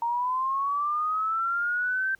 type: linear sweep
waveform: sine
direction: up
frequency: 925 to 1568 Hz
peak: -24 dBFS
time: 0.02-2.15 s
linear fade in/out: 2 ms
effects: pink hiss -64 dBFS RMS until 2.19 s